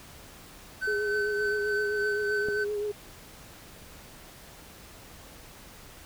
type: tone with tremolo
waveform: triangle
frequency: 1524 Hz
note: G6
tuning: 49 cents flat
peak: -25 dBFS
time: 0.81-2.65 s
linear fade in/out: 20 ms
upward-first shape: sine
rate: 3.4 Hz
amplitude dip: 40%
type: tone with vibrato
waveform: sine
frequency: 415.3 Hz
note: G#4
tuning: in tune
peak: -28 dBFS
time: 0.87-2.92 s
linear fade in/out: 10 ms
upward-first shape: triangle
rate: 7.7 Hz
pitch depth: 36 cents each way
type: click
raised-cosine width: 2 ms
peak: -22 dBFS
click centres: 2.486 s
effects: pink hiss -49 dBFS RMS until 6.05 s